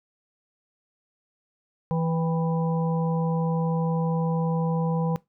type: harmonic tone with a mistuned harmonic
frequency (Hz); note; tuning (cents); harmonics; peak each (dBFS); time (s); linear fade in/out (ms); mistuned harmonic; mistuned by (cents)
164.81; E3; 0; 1 / 3 / 5 / 6; -23 / -30 / -35 / -36; 1.91-5.16; 0; 5; -54
effects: noise-tail reverb RT60 0.2 s tail -21 dB re dry